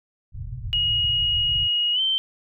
white low-pass noise, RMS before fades -32 dBFS, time 0.32-1.69 s, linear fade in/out 50 ms, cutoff 130 Hz, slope 48 dB/octave
sine tone with pitch glide, 2885 to 3110 Hz, F#7 to G7, -44 to -14 cents, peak -19 dBFS, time 0.73-2.18 s, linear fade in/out 0 ms, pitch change +130 cents, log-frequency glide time 1.93-2.01 s
effects none

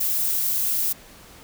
violet noise, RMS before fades -23 dBFS, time 0-0.93 s, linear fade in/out 10 ms, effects pink hiss -47 dBFS RMS until 1.43 s

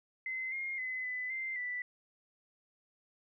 sine tone with pitch steps, 2054 / 2132 / 2029 / 2004 / 2084 / 1977 Hz, C7 / C7 / B6 / B6 / C7 / B6, -33 / +32 / +46 / +25 / -7 / +1 cents, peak -35 dBFS, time 0.26-1.82 s, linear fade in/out 2 ms, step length 260 ms, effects none

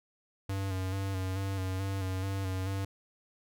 square tone with vibrato, 95.6 Hz, G2, 43 cents flat, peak -32 dBFS, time 0.49-2.85 s, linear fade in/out 5 ms, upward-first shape square, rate 2.3 Hz, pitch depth 32 cents each way, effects none

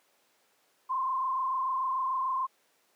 sine tone with frequency modulation, 1046.5 Hz, C6, in tune, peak -27 dBFS, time 0.89-2.47 s, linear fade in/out 20 ms, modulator 26.8 Hz, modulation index 1.2, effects pink hiss -68 dBFS RMS until 2.95 s + high-pass 400 Hz 12 dB/octave

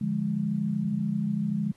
sine chord, D diminished, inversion none, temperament equal, 146.83 / 174.61 / 207.7 Hz, D3 / F3 / Ab3, 0 / 0 / 0 cents, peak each -32 / -31 / -27 dBFS, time 0.01-1.72 s, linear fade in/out 5 ms, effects pink hiss -64 dBFS RMS until 1.76 s + AAC 32 kbps

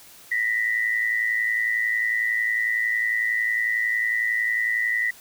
sine tone pair together, 1864.7 / 1975.7 Hz, A#6 / B6, 0 / 0 cents, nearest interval minor second, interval 100 cents, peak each -26 / -22 dBFS, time 0.31-5.11 s, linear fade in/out 10 ms, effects white hiss -48 dBFS RMS until 5.2 s

